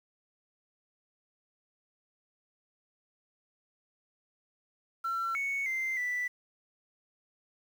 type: tone with pitch steps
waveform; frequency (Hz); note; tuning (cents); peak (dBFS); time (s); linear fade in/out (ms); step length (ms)
sine; 1352 / 2217 / 2083 / 1975; E6 / C#7 / C7 / B6; +43 / 0 / -8 / 0; -28; 5.04-6.28; 10; 310
effects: tanh soft clip ceiling -28 dBFS + 9-bit